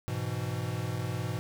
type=chord; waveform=square; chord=E major; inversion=first; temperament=equal; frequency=103.83 / 123.47 / 164.81 Hz; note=G#2 / B2 / E3; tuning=0 / 0 / 0 cents; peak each=-36 / -35 / -39 dBFS; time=0.08-1.39 s; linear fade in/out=0 ms; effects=none